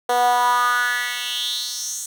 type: tone with high-pass filter sweep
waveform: 10% pulse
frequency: 244.4 Hz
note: B3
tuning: 18 cents flat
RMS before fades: -21 dBFS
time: 0.09-2.06 s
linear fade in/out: 5 ms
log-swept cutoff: 580 to 7500 Hz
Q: 4.5
effects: 8-bit